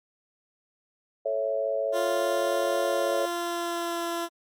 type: chord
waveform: sine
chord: A major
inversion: none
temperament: equal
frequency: 440 / 554.4 / 659.3 Hz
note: A4 / C#5 / E5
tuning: 0 / 0 / 0 cents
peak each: -33 / -27 / -30 dBFS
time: 1.25-3.26 s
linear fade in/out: 10 ms
type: tone with pitch glide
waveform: 15% pulse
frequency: 349.2 to 339.8 Hz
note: F4 to F4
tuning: 0 to -47 cents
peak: -22 dBFS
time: 1.92-4.29 s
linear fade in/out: 50 ms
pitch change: -47 cents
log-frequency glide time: 2.86-4.05 s
effects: Opus 48 kbps